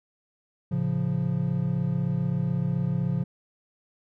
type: chord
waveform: triangle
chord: A augmented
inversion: none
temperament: equal with one note detuned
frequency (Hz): 111.41 / 138.59 / 174.61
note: A2 / C#3 / E#3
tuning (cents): +22 / 0 / 0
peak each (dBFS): -30 / -25 / -25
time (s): 0.71-3.24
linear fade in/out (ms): 10
effects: none